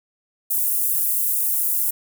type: high-pass noise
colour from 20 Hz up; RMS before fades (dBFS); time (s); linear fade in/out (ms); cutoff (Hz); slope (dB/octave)
pink; -21; 0.5-1.91; 10; 11000; 24
effects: none